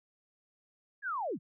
sine linear sweep, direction down, 1709 to 109.4 Hz, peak -32 dBFS, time 1.02-1.39 s, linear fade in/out 50 ms, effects none

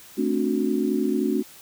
sine chord, D dominant seventh, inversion second, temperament just, 220.2 / 264.3 / 293.7 / 367.1 Hz, A3 / C4 / D4 / F#4, +2 / +18 / 0 / -14 cents, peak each -26 dBFS, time 0.17-1.43 s, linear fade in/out 20 ms, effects white hiss -47 dBFS RMS until 1.61 s

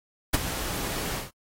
pink noise with ADSR envelope, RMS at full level -20 dBFS, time 0.33-1.31 s, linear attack 14 ms, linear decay 24 ms, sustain -12 dB, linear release 160 ms, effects AAC 48 kbps

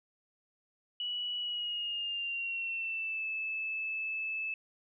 sine tone with pitch glide, 2938 to 2617 Hz, F#7 to E7, -13 to -13 cents, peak -33 dBFS, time 1-4.54 s, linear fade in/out 2 ms, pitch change -200 cents, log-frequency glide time 1.39-3.26 s, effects none

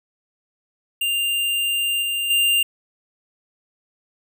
square tone with level steps, 2794 Hz, F7, in tune, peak -20 / -22 / -16 dBFS, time 1.01-2.63 s, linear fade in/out 5 ms, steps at 2.02 / 2.3 s, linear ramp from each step 5 ms, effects none

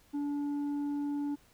triangle tone with tanh clipping, 288.5 Hz, D4, 31 cents flat, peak -32 dBFS, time 0.13-1.36 s, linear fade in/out 20 ms, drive 9 dB, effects pink hiss -64 dBFS RMS until 1.53 s

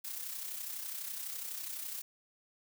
blue noise with amplitude modulation, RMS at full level -39 dBFS, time 0.04-2.02 s, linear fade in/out 10 ms, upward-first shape sine, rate 32 Hz, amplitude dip 50%, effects none

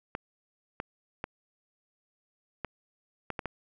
clicks, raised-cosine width 0.5 ms, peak -18 dBFS, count 7, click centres 0.151 / 0.801 / 1.241 / 2.647 / 3.303 / 3.392 / 3.457 s, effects none

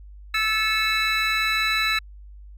triangle tone cluster, 1318 / 1731 / 2191 / 2623 / 3953 Hz, E6 / A6 / C#7 / E7 / B7, -1 / -29 / -21 / -9 / +1 cents, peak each -25 dBFS, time 0.34-1.99 s, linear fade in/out 5 ms, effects added 50 Hz sine -40 dBFS peak until 2.57 s

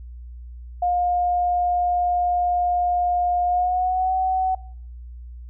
sine tone with pitch glide, 711 to 750.2 Hz, F5 to F#5, +31 to +24 cents, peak -18 dBFS, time 0.82-4.55 s, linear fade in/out 5 ms, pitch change +93 cents, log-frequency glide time 3.45-4.13 s, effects noise-tail reverb RT60 0.5 s tail -20 dB re dry + added 60 Hz sine -35 dBFS peak until 5.49 s

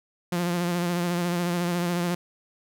sawtooth tone with vibrato, 174.61 Hz, F3, in tune, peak -20 dBFS, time 0.32-2.15 s, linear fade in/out 5 ms, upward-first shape sine, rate 14 Hz, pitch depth 35 cents each way, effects none

